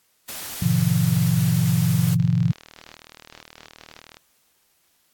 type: noise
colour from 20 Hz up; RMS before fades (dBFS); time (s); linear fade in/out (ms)
white; -33; 0.28-2.15; 10
type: chord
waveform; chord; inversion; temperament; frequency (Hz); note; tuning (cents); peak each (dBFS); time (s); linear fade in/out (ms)
sine; G# diminished seventh; none; equal with one note detuned; 103.83 / 123.47 / 146.83 / 170.72; G#2 / B2 / D3 / F3; 0 / 0 / 0 / -39; -26 / -21 / -24 / -20; 0.62-2.52; 5
type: click train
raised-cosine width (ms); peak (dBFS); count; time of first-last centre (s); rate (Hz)
0.2; -24; 78; 2.2-4.169; 39.1
effects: white hiss -64 dBFS RMS until 5.13 s + AAC 64 kbps